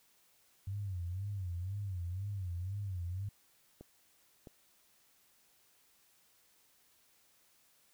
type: tone with vibrato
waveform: sine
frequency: 94 Hz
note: F#2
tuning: 28 cents sharp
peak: -36 dBFS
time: 0.67-3.29 s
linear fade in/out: 5 ms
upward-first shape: sine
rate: 2 Hz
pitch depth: 150 cents each way
type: clicks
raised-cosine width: 2 ms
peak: -36 dBFS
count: 2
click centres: 3.81 / 4.472 s
effects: white hiss -69 dBFS RMS until 7.93 s